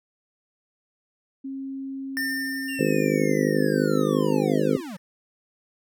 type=tone with pitch glide; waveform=sine; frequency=270 to 262.9 Hz; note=C#4 to C4; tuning=-45 to +8 cents; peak=-30 dBFS; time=1.44-4.81 s; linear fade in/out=10 ms; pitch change=-47 cents; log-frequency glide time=3.3-3.42 s
type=tone with exponential decay; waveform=square; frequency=1803 Hz; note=A6; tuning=42 cents sharp; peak=-25 dBFS; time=2.17-4.98 s; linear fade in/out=0 ms; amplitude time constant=610 ms
type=linear sweep; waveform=square; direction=down; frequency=2815 to 164.81 Hz; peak=-34 dBFS; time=2.68-4.97 s; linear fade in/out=10 ms
type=harmonic tone; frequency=51.5 Hz; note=G#1; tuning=14 cents flat; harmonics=3 / 4 / 5 / 6 / 7 / 8 / 9 / 10; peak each=-28 / -28 / -28 / -28 / -28 / -28 / -28 / -28 dBFS; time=2.79-4.77 s; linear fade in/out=5 ms
effects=none